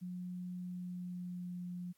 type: tone with pitch glide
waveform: sine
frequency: 180 to 177.93 Hz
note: F#3 to F3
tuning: -47 to +33 cents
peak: -40 dBFS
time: 0.01-1.93 s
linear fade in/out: 20 ms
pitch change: -20 cents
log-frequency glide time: 0.57-1.67 s
effects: white hiss -75 dBFS RMS until 1.97 s + AAC 64 kbps